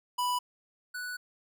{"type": "tone pair in turn", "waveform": "square", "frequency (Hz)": [987.8, 1480], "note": ["B5", "F#6"], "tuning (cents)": [0, 0], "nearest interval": "perfect fifth", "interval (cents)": 700, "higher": "second", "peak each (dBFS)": [-28, -36], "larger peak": "first", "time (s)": [[0.18, 0.39], [0.94, 1.17]], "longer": "second", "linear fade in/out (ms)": 10, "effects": []}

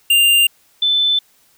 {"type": "tone pair in turn", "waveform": ["square", "sine"], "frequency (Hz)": [2794, 3520], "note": ["F7", "A7"], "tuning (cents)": [0, 0], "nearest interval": "major third", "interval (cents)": 400, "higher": "second", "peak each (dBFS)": [-10, -12], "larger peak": "first", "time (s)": [[0.1, 0.47], [0.82, 1.19]], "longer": "neither", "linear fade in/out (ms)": 5, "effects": ["white hiss -55 dBFS RMS until 1.57 s"]}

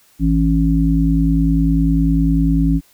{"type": "harmonic tone", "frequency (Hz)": 55, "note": "A1", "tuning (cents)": 0, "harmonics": [1, 3, 5], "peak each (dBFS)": [-16, -16, -16], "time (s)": [0.19, 2.81], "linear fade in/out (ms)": 50, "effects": ["white hiss -53 dBFS RMS until 2.93 s"]}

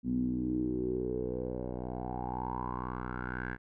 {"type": "tone with low-pass filter sweep", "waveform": "10% pulse", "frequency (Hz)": 62, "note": "B1", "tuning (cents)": 7, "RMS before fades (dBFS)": -35, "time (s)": [0.03, 3.58], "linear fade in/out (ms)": 50, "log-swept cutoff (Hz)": [230, 1700], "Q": 7.4, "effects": []}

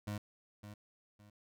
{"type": "tone with echo", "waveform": "25% pulse", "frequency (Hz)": 103.83, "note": "G#2", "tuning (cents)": 0, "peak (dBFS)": -34, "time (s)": [0.07, 0.18], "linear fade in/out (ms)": 5, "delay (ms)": 560, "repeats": 2, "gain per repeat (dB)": -10, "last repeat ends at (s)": 1.3, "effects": []}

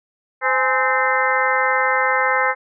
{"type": "harmonic tone with a mistuned harmonic", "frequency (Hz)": 258.9, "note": "C4", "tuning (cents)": -18, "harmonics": [2, 3, 4, 5, 6, 7, 8], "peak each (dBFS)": [-23, -23, -23, -23, -23, -23, -23], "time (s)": [0.41, 2.55], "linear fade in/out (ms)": 50, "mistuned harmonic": 3, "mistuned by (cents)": 120, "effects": []}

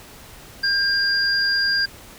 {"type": "tone pair together", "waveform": "sine", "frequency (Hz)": [1600, 4795], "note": ["G6", "D8"], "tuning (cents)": [35, 35], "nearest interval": "octave + perfect fifth", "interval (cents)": 1900, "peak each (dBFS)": -20, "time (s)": [0.63, 1.86], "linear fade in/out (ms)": 10, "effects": ["pink hiss -43 dBFS RMS until 2.18 s"]}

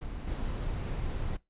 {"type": "noise with level steps", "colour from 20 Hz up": "brown", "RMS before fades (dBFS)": [-38, -33], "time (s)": [0.01, 1.37], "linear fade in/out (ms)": 10, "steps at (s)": 0.27, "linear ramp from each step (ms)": 10, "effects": ["noise-tail reverb RT60 0.2 s tail -20 dB re dry", "resampled to 8000 Hz"]}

